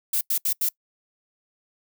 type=noise bursts at uneven times; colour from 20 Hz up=violet; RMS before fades=-23 dBFS; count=4; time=0.13-0.21 / 0.3-0.38 / 0.45-0.53 / 0.61-0.69 s; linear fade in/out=5 ms; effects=noise-tail reverb RT60 0.1 s tail -24 dB re dry

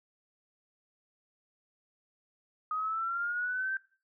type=linear sweep; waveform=sine; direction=up; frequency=1244.5 to 1568 Hz; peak=-30 dBFS; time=2.71-3.77 s; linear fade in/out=2 ms; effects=noise-tail reverb RT60 0.4 s tail -20 dB re dry

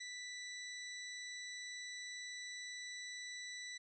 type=tone; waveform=20% pulse; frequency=1975.5 Hz; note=B6; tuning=in tune; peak=-40 dBFS; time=0-3.78 s; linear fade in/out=10 ms; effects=resampled to 22050 Hz

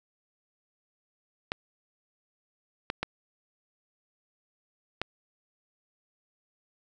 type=clicks; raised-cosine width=0.3 ms; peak=-13 dBFS; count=4; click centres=1.519 / 2.901 / 3.03 / 5.016 s; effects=none

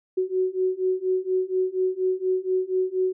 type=beating tone pair; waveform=sine; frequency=370 / 374.2 Hz; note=F#4 / F#4; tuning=0 / +20 cents; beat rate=4.2 Hz; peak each=-25 / -24 dBFS; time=0.17-3.13 s; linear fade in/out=10 ms; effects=none

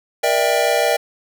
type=chord; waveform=square; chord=E half-diminished seventh; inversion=second; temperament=just; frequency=474.7 / 593.3 / 659.3 / 791.1 Hz; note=Bb4 / D5 / E5 / G5; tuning=+31 / +18 / 0 / +16 cents; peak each=-22 / -20 / -21 / -22 dBFS; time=0.23-0.97 s; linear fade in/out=10 ms; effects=none

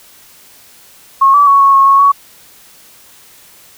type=tone with pitch steps; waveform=sine; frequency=1088 / 1152 / 1113 / 1103 / 1092 / 1100 / 1121 Hz; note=C#6 / D6 / C#6 / C#6 / C#6 / C#6 / C#6; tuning=-33 / -34 / +7 / -9 / -26 / -14 / +19 cents; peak=-4 dBFS; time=1.21-2.12 s; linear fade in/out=10 ms; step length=130 ms; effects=white hiss -42 dBFS RMS until 3.77 s

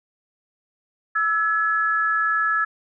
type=tone pair together; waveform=sine; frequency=1318.5 / 1699.2 Hz; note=E6 / G#6; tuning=0 / +39 cents; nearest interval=major third; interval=439 cents; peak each=-21 dBFS; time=1.15-2.65 s; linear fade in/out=10 ms; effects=none

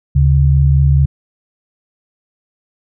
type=tone pair together; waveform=sine; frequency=74.06 / 138.6 Hz; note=D2 / C#3; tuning=+15 / 0 cents; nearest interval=major seventh; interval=1085 cents; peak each=-10 dBFS; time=0.15-1.06 s; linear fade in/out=10 ms; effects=none

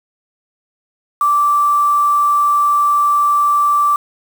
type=tone with quantisation; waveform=sine; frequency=1168 Hz; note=D6; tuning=10 cents flat; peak=-10 dBFS; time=1.21-3.96 s; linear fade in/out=2 ms; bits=5; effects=none

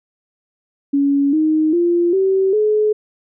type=tone with pitch steps; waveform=sine; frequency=280.9 / 311.7 / 345.8 / 383.7 / 425.8 Hz; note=C#4 / D#4 / F4 / G4 / G#4; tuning=+23 / +3 / -17 / -37 / +43 cents; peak=-12 dBFS; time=0.93-2.93 s; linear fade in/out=10 ms; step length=400 ms; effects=none

